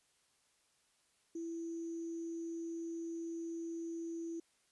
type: tone with sample-and-hold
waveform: sine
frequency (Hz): 333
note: E4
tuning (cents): +18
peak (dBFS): -39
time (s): 1.35-4.4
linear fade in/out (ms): 5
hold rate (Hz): 6300
effects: white hiss -74 dBFS RMS until 4.71 s + resampled to 24000 Hz